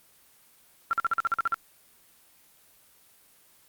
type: tone bursts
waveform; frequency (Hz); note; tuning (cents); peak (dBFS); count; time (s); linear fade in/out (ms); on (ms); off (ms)
sine; 1364; F6; -41; -21; 10; 0.91-1.543; 0; 21; 47
effects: white hiss -59 dBFS RMS until 3.68 s + Opus 24 kbps